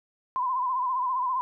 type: tone with vibrato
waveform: sine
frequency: 1016 Hz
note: B5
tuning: 49 cents sharp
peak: -24 dBFS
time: 0.36-1.41 s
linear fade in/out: 0 ms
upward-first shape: sine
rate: 15 Hz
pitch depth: 70 cents each way
effects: none